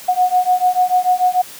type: beating tone pair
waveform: sine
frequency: 727 / 733.8 Hz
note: F#5 / F#5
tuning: -31 / -15 cents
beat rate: 6.8 Hz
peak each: -15 dBFS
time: 0.08-1.42 s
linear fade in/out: 10 ms
effects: white hiss -36 dBFS RMS until 1.59 s + high-pass 100 Hz 12 dB/octave